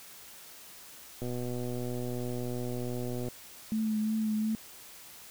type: click train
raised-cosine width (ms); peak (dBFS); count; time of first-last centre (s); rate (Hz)
2; -24; 255; 1.22-3.285; 123
type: tone with vibrato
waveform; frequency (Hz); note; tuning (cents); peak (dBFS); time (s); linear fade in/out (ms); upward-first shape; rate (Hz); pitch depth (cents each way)
sine; 217.1; A3; -23; -27; 3.72-4.55; 0; triangle; 2.8; 28
effects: white hiss -50 dBFS RMS until 5.3 s